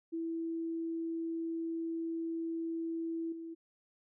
sine tone with level steps, 329.6 Hz, E4, in tune, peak -34 / -41 dBFS, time 0.12-3.55 s, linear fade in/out 20 ms, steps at 3.32 s, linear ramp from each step 5 ms, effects none

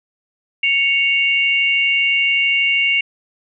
sine tone pair together, 2217 / 2784 Hz, C#7 / F7, 0 / -6 cents, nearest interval major third, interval 394 cents, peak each -16 dBFS, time 0.63-3.01 s, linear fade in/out 5 ms, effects none

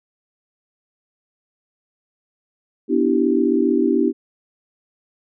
sine chord, E minor seventh, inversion second, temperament equal with one note detuned, 246.9 / 293.7 / 329.6 / 388.8 Hz, B3 / D4 / E4 / G4, 0 / 0 / 0 / -14 cents, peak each -20 dBFS, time 2.88-4.13 s, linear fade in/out 50 ms, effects none

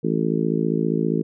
harmonic tone, 55 Hz, A1, in tune, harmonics 3 / 4 / 5 / 6 / 7 / 8, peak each -24 / -25 / -26 / -27 / -27 / -28 dBFS, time 0.03-1.23 s, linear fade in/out 20 ms, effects none

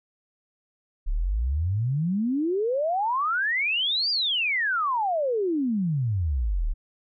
sine exponential two-way sweep, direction up then down, 32.7 to 4901 to 32.7 Hz, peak -22 dBFS, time 1.06-6.74 s, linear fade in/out 20 ms, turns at 4.1 s, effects none

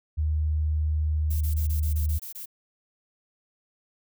sine tone, 76.8 Hz, D#2, 22 cents flat, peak -22 dBFS, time 0.17-2.19 s, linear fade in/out 20 ms
violet noise bursts, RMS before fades -38 dBFS, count 9, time 1.3-2.458 s, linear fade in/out 10 ms, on 110 ms, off 21 ms
effects none

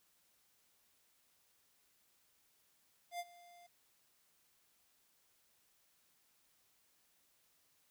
square tone with ADSR envelope, 698.5 Hz, F5, in tune, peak -39 dBFS, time 3.11-3.67 s, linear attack 85 ms, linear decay 41 ms, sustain -20 dB, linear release 11 ms, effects white hiss -74 dBFS RMS until 7.9 s

